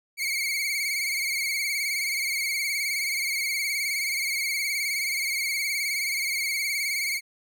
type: tone with vibrato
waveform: sawtooth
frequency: 2203 Hz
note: C#7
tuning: 11 cents flat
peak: -22 dBFS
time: 0.17-7.21 s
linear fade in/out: 50 ms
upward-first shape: sine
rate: 19 Hz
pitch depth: 77 cents each way
effects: none